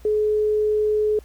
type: tone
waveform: sine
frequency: 425.1 Hz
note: G#4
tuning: 40 cents sharp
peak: -17 dBFS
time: 0.05-1.19 s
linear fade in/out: 2 ms
effects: added 60 Hz sine -43 dBFS peak until 1.24 s + pink hiss -54 dBFS RMS until 1.24 s